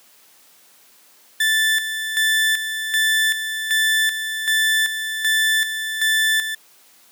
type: tone with tremolo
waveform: 30% pulse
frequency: 1760 Hz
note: A6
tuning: in tune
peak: -13 dBFS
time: 1.4-6.55 s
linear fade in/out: 5 ms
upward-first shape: square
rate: 1.3 Hz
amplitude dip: 60%
effects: white hiss -52 dBFS RMS until 7.11 s + high-pass 200 Hz 12 dB/octave